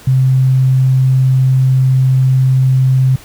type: tone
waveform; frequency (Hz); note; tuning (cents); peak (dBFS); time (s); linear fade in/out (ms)
sine; 130.81; C3; 0; -7; 0.07-3.16; 5
effects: pink hiss -38 dBFS RMS until 3.24 s